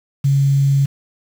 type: tone with quantisation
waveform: sine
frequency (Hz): 138.59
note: C#3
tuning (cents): 0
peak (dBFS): -11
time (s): 0.24-0.86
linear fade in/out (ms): 10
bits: 6
effects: none